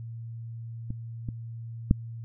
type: clicks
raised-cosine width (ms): 5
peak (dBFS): -21 / -21 / -6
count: 3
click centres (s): 0.905 / 1.288 / 1.911
effects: added 115 Hz sine -36 dBFS peak until 2.24 s